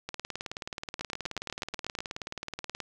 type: two click trains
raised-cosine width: 0.2 ms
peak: -18 / -16 dBFS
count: 52 / 9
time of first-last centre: 0.09-2.803 / 1.01-1.988 s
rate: 18.8 / 8.18 Hz
effects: none